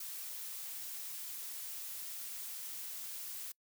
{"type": "noise", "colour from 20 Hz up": "blue", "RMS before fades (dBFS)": -44, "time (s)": [0, 3.52], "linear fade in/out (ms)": 5, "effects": ["noise-tail reverb RT60 0.1 s tail -26 dB re dry"]}